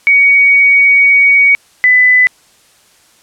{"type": "tone pair in turn", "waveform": "sine", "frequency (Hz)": [2246, 2001], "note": ["C#7", "B6"], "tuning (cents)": [22, 22], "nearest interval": "major second", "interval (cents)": 200, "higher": "first", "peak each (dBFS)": -4, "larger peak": "neither", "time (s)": [[0.07, 1.55], [1.84, 2.27]], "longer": "first", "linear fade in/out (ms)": 0, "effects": ["white hiss -48 dBFS RMS until 3.22 s", "low-pass 10000 Hz 12 dB/octave"]}